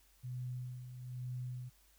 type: tone with tremolo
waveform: sine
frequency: 125.4 Hz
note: B2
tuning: 27 cents sharp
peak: -38 dBFS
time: 0.23-1.7 s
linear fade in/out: 20 ms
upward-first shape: sine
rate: 1.1 Hz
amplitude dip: 60%
effects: added 50 Hz sine -68 dBFS peak until 1.98 s + white hiss -69 dBFS RMS until 1.98 s